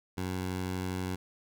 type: tone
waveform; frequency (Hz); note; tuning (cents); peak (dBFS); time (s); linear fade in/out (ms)
15% pulse; 92.3; F#2; -4; -26; 0.17-1.16; 10
effects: none